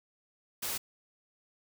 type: noise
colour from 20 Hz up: white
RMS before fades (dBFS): -35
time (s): 0.62-0.78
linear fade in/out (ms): 10
effects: none